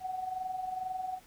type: tone with amplitude modulation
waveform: sine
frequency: 746 Hz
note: F#5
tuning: 14 cents sharp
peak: -31 dBFS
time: 0-1.2 s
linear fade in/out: 50 ms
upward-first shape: sine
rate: 22.2 Hz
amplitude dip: 60%
effects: pink hiss -59 dBFS RMS until 1.26 s